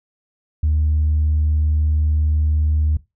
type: tone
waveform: sine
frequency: 76.4 Hz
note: D#2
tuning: 31 cents flat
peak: -13 dBFS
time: 0.63-2.97 s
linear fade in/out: 5 ms
effects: noise-tail reverb RT60 0.2 s tail -18 dB re dry + tanh soft clip ceiling -11 dBFS